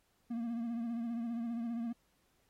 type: tone with vibrato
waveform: triangle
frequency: 233.1 Hz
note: A#3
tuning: in tune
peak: -33 dBFS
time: 0.3-1.93 s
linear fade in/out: 10 ms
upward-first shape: triangle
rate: 15 Hz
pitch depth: 58 cents each way
effects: pink hiss -75 dBFS RMS until 2.49 s + AAC 48 kbps